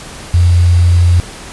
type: tone with quantisation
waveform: sine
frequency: 87.31 Hz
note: F2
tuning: in tune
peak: -5 dBFS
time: 0.34-1.2 s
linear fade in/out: 0 ms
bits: 5
effects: pink hiss -30 dBFS RMS until 1.52 s + resampled to 24000 Hz